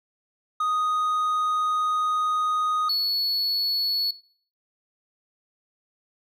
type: tone pair in turn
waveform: triangle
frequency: 1244.5 / 4402 Hz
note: D#6 / C#8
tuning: 0 / -13 cents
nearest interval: octave + minor seventh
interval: 2187 cents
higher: second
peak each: -20 dBFS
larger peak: neither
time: 0.6-2.89 / 2.89-4.11 s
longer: first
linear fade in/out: 5 ms
effects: noise-tail reverb RT60 0.5 s tail -19 dB re dry